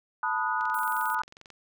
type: chord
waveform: sine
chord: B dominant seventh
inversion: third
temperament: equal with one note detuned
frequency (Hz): 880 / 987.8 / 1244.5 / 1464.7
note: A5 / B5 / D#6 / F#6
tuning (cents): 0 / 0 / 0 / -18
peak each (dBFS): -31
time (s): 0.23-1.22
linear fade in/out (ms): 2
type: click train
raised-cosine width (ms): 0.2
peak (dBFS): -30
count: 21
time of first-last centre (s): 0.61-1.503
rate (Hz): 22.4
type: high-pass noise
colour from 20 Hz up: white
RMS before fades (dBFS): -42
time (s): 0.74-1.15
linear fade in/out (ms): 5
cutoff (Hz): 8300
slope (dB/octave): 48
effects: none